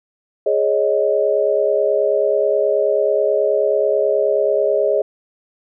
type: chord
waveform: sine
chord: Ab suspended fourth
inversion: none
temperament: just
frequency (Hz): 415.3 / 553.7 / 623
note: Ab4 / Db5 / Eb5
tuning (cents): 0 / -2 / +2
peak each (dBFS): -18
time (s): 0.46-5.02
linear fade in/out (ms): 5
effects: none